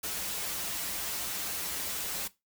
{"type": "noise with comb filter", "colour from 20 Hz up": "white", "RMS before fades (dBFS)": -35, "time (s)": [0.03, 2.28], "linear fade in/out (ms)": 10, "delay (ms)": 8, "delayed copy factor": -0.8, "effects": ["noise-tail reverb RT60 0.2 s tail -17 dB re dry"]}